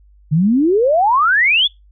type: exponential sweep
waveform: sine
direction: up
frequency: 144 to 3553 Hz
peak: -10 dBFS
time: 0.31-1.68 s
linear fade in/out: 20 ms
effects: noise-tail reverb RT60 0.2 s tail -25 dB re dry + added 50 Hz sine -45 dBFS peak until 1.91 s